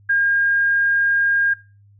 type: tone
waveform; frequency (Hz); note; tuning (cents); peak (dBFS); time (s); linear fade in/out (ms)
sine; 1616; G#6; -48; -14; 0.09-1.54; 10
effects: noise-tail reverb RT60 0.3 s tail -18 dB re dry + added 101 Hz sine -48 dBFS peak until 1.99 s